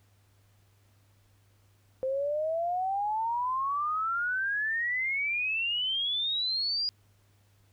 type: exponential sweep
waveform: sine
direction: up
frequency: 517 to 4896 Hz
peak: -27 dBFS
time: 2.03-6.89 s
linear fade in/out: 0 ms
effects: added 100 Hz sine -62 dBFS peak until 7.72 s + pink hiss -69 dBFS RMS until 7.72 s